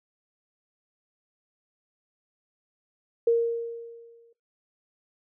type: tone with exponential decay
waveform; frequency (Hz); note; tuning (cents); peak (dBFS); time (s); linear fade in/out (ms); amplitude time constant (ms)
sine; 465; A#4; -4; -16; 3.27-4.33; 5; 230
effects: noise-tail reverb RT60 0.2 s tail -21 dB re dry